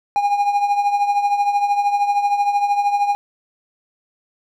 triangle tone with tremolo, 814 Hz, G#5, 35 cents flat, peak -10 dBFS, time 0.16-3.15 s, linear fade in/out 0 ms, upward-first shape triangle, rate 13 Hz, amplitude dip 70%, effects none

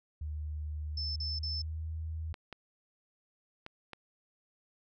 sine tone with pitch glide, 75.8 to 79.8 Hz, D#2 to D#2, -45 to +44 cents, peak -35 dBFS, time 0.21-2.33 s, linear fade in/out 5 ms, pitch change +89 cents, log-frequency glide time 0.94-1.89 s
sine tone bursts, 5274 Hz, E8, in tune, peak -35 dBFS, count 3, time 0.97-1.62 s, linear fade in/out 5 ms, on 190 ms, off 40 ms
clicks, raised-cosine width 0.3 ms, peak -27 dBFS, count 4, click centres 2.342 / 2.527 / 3.664 / 3.933 s
effects none

